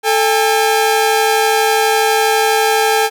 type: tone pair together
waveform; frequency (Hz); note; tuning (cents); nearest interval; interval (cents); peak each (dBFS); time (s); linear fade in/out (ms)
sawtooth; 440 / 807.9; A4 / G#5; 0 / -48; major seventh; 1052; -10; 0.03-3.1; 50
effects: none